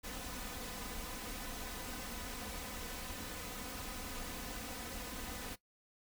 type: noise with comb filter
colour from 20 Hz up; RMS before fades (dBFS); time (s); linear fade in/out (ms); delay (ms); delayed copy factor
pink; -44; 0.03-5.56; 20; 4; +0.65
effects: noise-tail reverb RT60 0.1 s tail -17 dB re dry